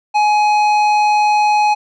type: tone with tanh clipping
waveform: sine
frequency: 840 Hz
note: G#5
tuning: 19 cents sharp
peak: -12 dBFS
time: 0.14-1.75 s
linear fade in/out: 20 ms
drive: 12 dB
effects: none